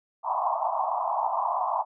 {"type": "band-pass noise", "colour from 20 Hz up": "white", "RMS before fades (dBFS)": -27, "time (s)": [0.23, 1.85], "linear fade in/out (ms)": 50, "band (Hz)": [650, 1100], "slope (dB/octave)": 96, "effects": []}